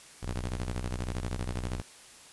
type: ring-modulated tone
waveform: sawtooth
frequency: 61.74 Hz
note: B1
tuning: in tune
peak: -25 dBFS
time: 0.22-1.82 s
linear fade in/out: 20 ms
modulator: 24.6 Hz
effects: white hiss -52 dBFS RMS until 2.32 s + resampled to 24000 Hz